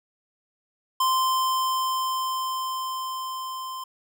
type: tone with level ramp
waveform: square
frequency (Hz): 1040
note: C6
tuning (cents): -11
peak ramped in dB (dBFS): -20 to -33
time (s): 1-3.84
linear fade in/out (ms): 5
effects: none